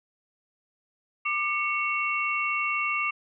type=tone cluster; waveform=sine; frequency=1190 / 2218 / 2723 Hz; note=D6 / C#7 / F7; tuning=+22 / 0 / -44 cents; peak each=-29 dBFS; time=1.25-3.11 s; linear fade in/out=10 ms; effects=none